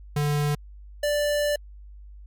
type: tone pair in turn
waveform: square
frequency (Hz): 146.83 / 587.3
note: D3 / D5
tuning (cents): 0 / 0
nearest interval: 2 octaves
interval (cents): 2400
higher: second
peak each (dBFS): -22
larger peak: neither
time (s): 0.16-0.55 / 1.03-1.56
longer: second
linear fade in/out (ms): 5
effects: added 50 Hz sine -41 dBFS peak until 2.26 s + MP3 96 kbps